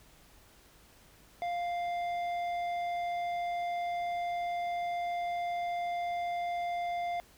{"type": "tone with tanh clipping", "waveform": "sine", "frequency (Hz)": 698.5, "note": "F5", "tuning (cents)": 0, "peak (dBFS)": -33, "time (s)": [1.42, 7.2], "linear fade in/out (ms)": 0, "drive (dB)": 10, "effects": ["added 50 Hz sine -66 dBFS peak until 7.37 s", "pink hiss -60 dBFS RMS until 7.37 s"]}